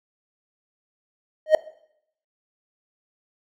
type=tone with exponential growth; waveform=triangle; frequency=622.3 Hz; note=D#5; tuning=in tune; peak=-4 dBFS; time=1.46-1.55 s; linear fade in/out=2 ms; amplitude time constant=19 ms; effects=noise-tail reverb RT60 0.7 s tail -19 dB re dry